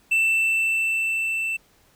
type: tone with level ramp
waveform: triangle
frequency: 2666 Hz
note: E7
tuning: 19 cents sharp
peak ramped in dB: -15 to -22 dBFS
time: 0.11-1.57 s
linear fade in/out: 10 ms
effects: pink hiss -59 dBFS RMS until 1.95 s